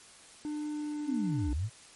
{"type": "tone with pitch glide", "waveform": "triangle", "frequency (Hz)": [299.7, 297.3], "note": ["D4", "D4"], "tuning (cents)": [35, 21], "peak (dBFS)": -31, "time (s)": [0.45, 1.53], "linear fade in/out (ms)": 0, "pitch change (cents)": -14, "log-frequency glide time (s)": [0.68, 1.01]}
{"type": "linear two-way sweep", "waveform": "sine", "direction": "down then up", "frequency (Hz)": [293.7, 57.7, 121.1], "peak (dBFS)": -29, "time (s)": [1.05, 1.7], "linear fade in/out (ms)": 50, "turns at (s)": 1.51}
{"effects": ["white hiss -54 dBFS RMS until 1.95 s", "MP3 48 kbps"]}